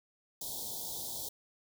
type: band-stop noise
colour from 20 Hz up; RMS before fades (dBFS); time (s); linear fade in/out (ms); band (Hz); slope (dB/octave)
white; -40; 0.41-1.29; 5; 960 to 3300; 96
effects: none